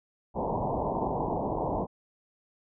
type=low-pass noise; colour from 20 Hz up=white; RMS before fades=-30 dBFS; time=0.34-1.87 s; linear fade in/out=50 ms; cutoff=990 Hz; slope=96 dB/octave; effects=none